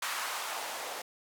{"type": "noise with band-pass filter sweep", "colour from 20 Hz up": "blue", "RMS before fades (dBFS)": -37, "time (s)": [0.02, 1.02], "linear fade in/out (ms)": 5, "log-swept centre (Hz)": [1200, 560], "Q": 1.7, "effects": []}